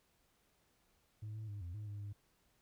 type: tone with pitch steps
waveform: sine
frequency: 106.9 / 109.1 / 102.3 / 86.8 / 105.8 / 102.6 / 101.9 Hz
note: A2 / A2 / G#2 / F2 / G#2 / G#2 / G#2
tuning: -49 / -14 / -26 / -10 / +33 / -21 / -32 cents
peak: -40 dBFS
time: 1.22-2.13 s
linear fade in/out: 10 ms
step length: 130 ms
effects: tanh soft clip ceiling -41 dBFS + pink hiss -75 dBFS RMS until 2.61 s